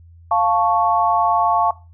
sine chord, F augmented, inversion none, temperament equal, 698.5 / 880 / 1108.7 Hz, F5 / A5 / C#6, 0 / 0 / 0 cents, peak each -18 dBFS, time 0.31-1.71 s, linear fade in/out 5 ms, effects noise-tail reverb RT60 0.3 s tail -19 dB re dry + added 84 Hz sine -42 dBFS peak until 1.93 s

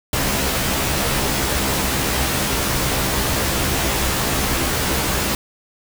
pink noise with comb filter, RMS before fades -20 dBFS, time 0.13-5.35 s, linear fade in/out 2 ms, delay 15 ms, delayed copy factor +0.7, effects none

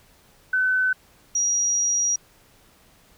sine tone pair in turn, 1514 / 5743 Hz, F#6 / F8, +39 / +47 cents, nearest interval octave + major seventh, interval 2308 cents, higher second, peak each -18 / -19 dBFS, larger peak first, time 0.53-0.93 / 1.35-2.16 s, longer second, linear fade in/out 5 ms, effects pink hiss -56 dBFS RMS until 3.17 s

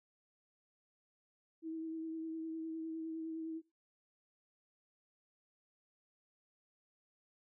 sine tone with vibrato, 322.6 Hz, E4, 37 cents flat, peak -39 dBFS, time 1.62-3.62 s, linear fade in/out 50 ms, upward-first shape triangle, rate 9.8 Hz, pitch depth 22 cents each way, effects noise-tail reverb RT60 0.3 s tail -22 dB re dry

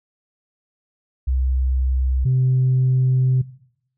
sine tone pair in turn, 64.8 / 129.04 Hz, C2 / C3, -16 / -24 cents, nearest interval octave, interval 1192 cents, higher second, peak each -16 / -13 dBFS, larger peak second, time 1.27-2.25 / 2.25-3.42 s, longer second, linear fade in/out 10 ms, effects noise-tail reverb RT60 0.7 s tail -19 dB re dry + tanh soft clip ceiling -11 dBFS

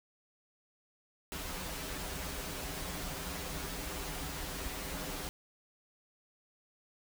pink noise with comb filter, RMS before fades -40 dBFS, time 1.32-5.29 s, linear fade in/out 0 ms, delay 8.8 ms, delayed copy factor -0.85, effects none

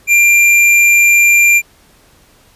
sine tone with hard clipping, 2381 Hz, D7, 23 cents sharp, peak -7 dBFS, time 0.07-1.62 s, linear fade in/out 50 ms, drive 12 dB, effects pink hiss -48 dBFS RMS until 2.55 s + resampled to 32000 Hz

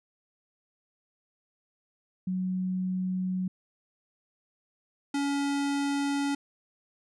sine / square tone pair in turn, 185 / 282 Hz, F#3 / C#4, 0 / +30 cents, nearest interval perfect fifth, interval 730 cents, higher second, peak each -27 dBFS, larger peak neither, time 2.27-3.48 / 5.14-6.35 s, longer neither, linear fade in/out 5 ms, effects resampled to 24000 Hz

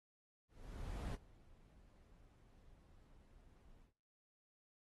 brown noise with ADSR envelope, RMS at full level -42 dBFS, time 0.48-3.93 s, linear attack 670 ms, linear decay 5 ms, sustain -23 dB, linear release 110 ms, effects noise-tail reverb RT60 0.5 s tail -20 dB re dry + AAC 32 kbps

